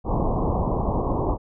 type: low-pass noise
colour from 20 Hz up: pink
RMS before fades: -23 dBFS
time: 0.04-1.38 s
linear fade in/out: 50 ms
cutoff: 1100 Hz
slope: 96 dB/octave
effects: none